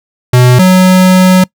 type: tone pair in turn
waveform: square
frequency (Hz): 124.9 / 185.02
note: B2 / F#3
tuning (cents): +20 / 0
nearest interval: perfect fifth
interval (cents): 680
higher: second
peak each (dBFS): -3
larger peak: neither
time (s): 0.33-0.59 / 0.59-1.44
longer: second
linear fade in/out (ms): 5
effects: noise-tail reverb RT60 0.1 s tail -24 dB re dry